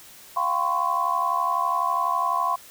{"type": "tone cluster", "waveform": "sine", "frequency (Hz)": [697, 773, 1024, 1096], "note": ["F5", "G5", "C6", "C#6"], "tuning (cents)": [-4, -24, -38, -20], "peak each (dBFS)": [-29, -32, -24, -25], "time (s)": [0.36, 2.56], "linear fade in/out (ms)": 10, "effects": ["white hiss -47 dBFS RMS until 2.7 s"]}